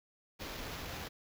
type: noise with sample-and-hold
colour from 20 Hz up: pink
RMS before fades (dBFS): -43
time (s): 0.39-1.09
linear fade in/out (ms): 20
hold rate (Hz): 8820
effects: none